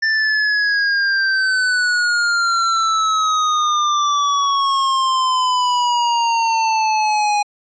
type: exponential sweep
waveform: square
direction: down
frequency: 1783 to 824 Hz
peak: -15 dBFS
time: 0.02-7.43 s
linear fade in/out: 10 ms
effects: resampled to 16000 Hz